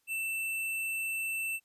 sine tone with sample-and-hold, 2665 Hz, E7, 18 cents sharp, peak -31 dBFS, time 0.07-1.6 s, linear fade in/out 50 ms, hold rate 11025 Hz, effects white hiss -75 dBFS RMS until 1.64 s + resampled to 32000 Hz

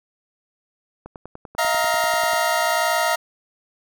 click train, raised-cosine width 1 ms, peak -22 dBFS, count 14, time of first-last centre 1.06-2.335 s, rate 10.2 Hz
25% pulse chord, Eb suspended second, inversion none, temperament equal with one note detuned, 637.2 / 698.5 / 932.3 Hz, Eb5 / F5 / Bb5, +41 / 0 / 0 cents, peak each -19 dBFS, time 1.58-3.16 s, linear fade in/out 10 ms
effects none

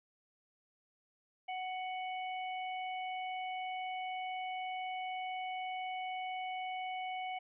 harmonic tone, 743 Hz, F#5, 7 cents sharp, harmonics 1 / 3 / 4, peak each -38 / -45 / -50 dBFS, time 1.48-7.39 s, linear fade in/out 10 ms, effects none

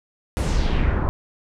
brown noise with low-pass filter sweep, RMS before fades -20 dBFS, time 0.37-1.09 s, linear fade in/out 0 ms, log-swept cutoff 11000 to 990 Hz, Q 2, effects none

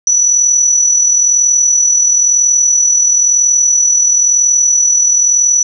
sine tone with amplitude modulation, 5920 Hz, F#8, in tune, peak -5 dBFS, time 0.07-5.63 s, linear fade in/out 2 ms, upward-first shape sine, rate 41 Hz, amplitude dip 45%, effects none

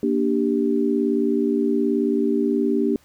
sine chord, G minor, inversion first, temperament just, 235.2 / 294 / 392 Hz, Bb3 / D4 / G4, +16 / +2 / 0 cents, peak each -22 dBFS, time 0.03-2.96 s, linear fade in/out 2 ms, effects pink hiss -57 dBFS RMS until 3.04 s

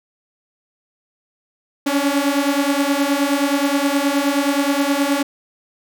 sawtooth beating tone pair, 277.2 / 286.7 Hz, C#4 / D4, 0 / -42 cents, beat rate 9.5 Hz, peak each -15 dBFS, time 1.86-5.23 s, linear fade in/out 10 ms, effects none

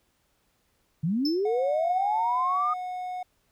sine linear sweep, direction up, 145.3 to 1244.5 Hz, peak -23 dBFS, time 1.03-2.74 s, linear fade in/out 10 ms
triangle tone with exponential decay, 5274 Hz, E8, in tune, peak -25 dBFS, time 1.25-1.47 s, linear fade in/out 5 ms, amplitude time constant 47 ms
triangle tone, 730 Hz, F#5, 24 cents flat, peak -29 dBFS, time 1.45-3.23 s, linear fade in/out 5 ms
effects pink hiss -70 dBFS RMS until 3.51 s

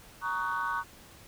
sine chord, D# minor seventh, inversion second, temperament just, 933.4 / 1120.1 / 1244.5 / 1493.4 Hz, A#5 / C#6 / D#6 / F#6, +2 / +18 / 0 / +16 cents, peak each -34 / -32 / -38 / -33 dBFS, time 0.21-0.84 s, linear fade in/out 50 ms, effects tanh soft clip ceiling -22 dBFS + pink hiss -53 dBFS RMS until 1.27 s

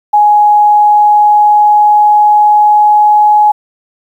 sine tone with pitch glide, 835 to 840.8 Hz, G#5 to G#5, +9 to +21 cents, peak -3 dBFS, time 0.13-3.52 s, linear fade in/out 10 ms, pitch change +12 cents, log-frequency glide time 0.51-3.29 s, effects 7-bit

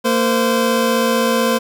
25% pulse tone pair together, 229.8 / 515.4 Hz, A#3 / C5, -25 / -26 cents, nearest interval octave + major second, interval 1399 cents, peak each -13 dBFS, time 0.04-1.59 s, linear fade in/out 20 ms, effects none

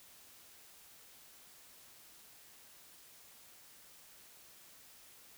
silence, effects white hiss -59 dBFS RMS until 5.37 s

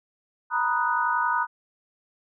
sine chord, B major seventh, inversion third, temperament equal with one note detuned, 932.3 / 983.2 / 1244.5 / 1480 Hz, A#5 / B5 / D#6 / F#6, 0 / -8 / 0 / 0 cents, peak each -27 dBFS, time 0.5-1.47 s, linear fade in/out 50 ms, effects none

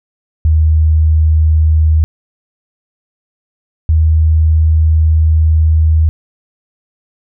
sine tone pair in turn, 78.4 / 79.08 Hz, D#2 / D#2, +14 / +29 cents, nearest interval unison, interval 15 cents, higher second, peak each -6 dBFS, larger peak neither, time 0.45-2.04 / 3.89-6.09 s, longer second, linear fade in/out 0 ms, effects none

